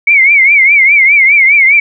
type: tone with vibrato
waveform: sine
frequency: 2217 Hz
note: C#7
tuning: in tune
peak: -3 dBFS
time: 0.07-1.8 s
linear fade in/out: 5 ms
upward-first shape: triangle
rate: 4.9 Hz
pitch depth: 140 cents each way
effects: none